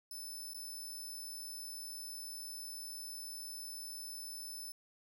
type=tone with dropouts; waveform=15% pulse; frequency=5274 Hz; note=E8; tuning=in tune; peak=-38 dBFS; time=0.11-4.72 s; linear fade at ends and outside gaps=2 ms; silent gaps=0.535-0.545 s; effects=none